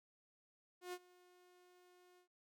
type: tone with ADSR envelope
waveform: sawtooth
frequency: 359.7 Hz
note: F#4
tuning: 49 cents flat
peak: -39 dBFS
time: 0.81-2.28 s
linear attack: 120 ms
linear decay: 52 ms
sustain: -23 dB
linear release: 99 ms
effects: none